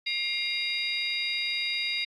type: tone cluster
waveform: sine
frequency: 2122 / 2400 / 2793 / 3784 / 4800 Hz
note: C7 / D7 / F7 / A#7 / D8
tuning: +24 / +37 / -1 / +25 / +37 cents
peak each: -31 / -38 / -35 / -31 / -34 dBFS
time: 0.06-2.05 s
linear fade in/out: 10 ms
effects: tanh soft clip ceiling -18 dBFS + AAC 48 kbps